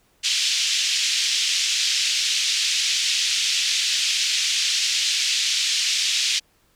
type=band-pass noise; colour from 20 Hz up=pink; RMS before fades=-22 dBFS; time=0.23-6.4 s; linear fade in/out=20 ms; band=2700 to 6600 Hz; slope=24 dB/octave; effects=pink hiss -62 dBFS RMS until 6.75 s

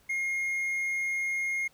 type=tone; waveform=triangle; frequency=2140 Hz; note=C7; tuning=38 cents sharp; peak=-26 dBFS; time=0.09-1.68 s; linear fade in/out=10 ms; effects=pink hiss -63 dBFS RMS until 1.73 s

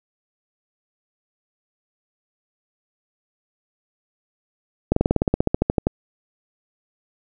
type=slowing click train; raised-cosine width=2 ms; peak=-3 dBFS; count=16; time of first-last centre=4.92-5.869 s; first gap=44 ms; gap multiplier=1.05; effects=none

